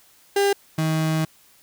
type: tone pair in turn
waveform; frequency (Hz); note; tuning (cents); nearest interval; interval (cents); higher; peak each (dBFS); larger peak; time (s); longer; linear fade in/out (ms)
35% pulse; 400 / 158.41; G4 / D#3; +35 / +31; octave + major third; 1604; first; -15 / -18; first; 0.36-0.53 / 0.78-1.25; second; 5
effects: white hiss -55 dBFS RMS until 1.62 s